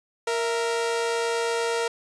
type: tone pair together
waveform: sawtooth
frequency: 465.5 / 663.9 Hz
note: A#4 / E5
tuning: -2 / +12 cents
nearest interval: tritone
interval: 614 cents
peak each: -20 / -29 dBFS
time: 0.27-1.88 s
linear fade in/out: 5 ms
effects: resampled to 22050 Hz